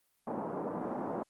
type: band-pass noise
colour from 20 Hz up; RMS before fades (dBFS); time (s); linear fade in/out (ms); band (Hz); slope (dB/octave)
pink; -37; 0.27-1.23; 2; 190 to 1000; 24
effects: white hiss -75 dBFS RMS until 1.29 s + Opus 32 kbps